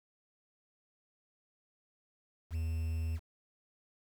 triangle tone with quantisation, 81.4 Hz, E2, 21 cents flat, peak -30 dBFS, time 2.5-3.2 s, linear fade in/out 50 ms, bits 9, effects none

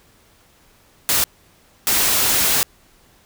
white noise bursts at uneven times, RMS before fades -17 dBFS, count 2, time 1.09-1.24 / 1.87-2.63 s, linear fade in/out 0 ms, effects pink hiss -54 dBFS RMS until 3.25 s

